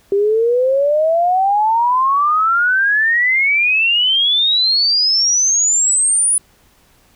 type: exponential sweep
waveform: sine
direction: up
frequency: 392 to 10000 Hz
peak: -11 dBFS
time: 0.12-6.38 s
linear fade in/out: 2 ms
effects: pink hiss -53 dBFS RMS until 7.15 s